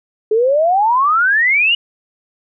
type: exponential sweep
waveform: sine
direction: up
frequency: 419.8 to 2928 Hz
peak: -10 dBFS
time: 0.31-1.75 s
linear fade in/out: 5 ms
effects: none